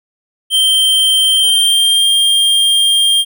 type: tone with pitch glide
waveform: square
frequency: 3136 to 3202 Hz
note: G7 to G7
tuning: 0 to +36 cents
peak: -9 dBFS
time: 0.5-3.25 s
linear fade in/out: 50 ms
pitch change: +36 cents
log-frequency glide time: 1.3-2.08 s
effects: none